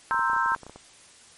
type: chord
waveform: sine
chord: C dominant seventh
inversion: third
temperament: equal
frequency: 932.3 / 1046.5 / 1318.5 / 1568 Hz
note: Bb5 / C6 / E6 / G6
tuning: 0 / 0 / 0 / 0 cents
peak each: -27 dBFS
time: 0.11-0.55 s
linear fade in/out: 0 ms
type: clicks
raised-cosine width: 1 ms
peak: -28 dBFS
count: 12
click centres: 0.144 / 0.193 / 0.298 / 0.333 / 0.364 / 0.461 / 0.519 / 0.562 / 0.633 / 0.666 / 0.696 / 0.76 s
effects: white hiss -52 dBFS RMS until 1.37 s + MP3 48 kbps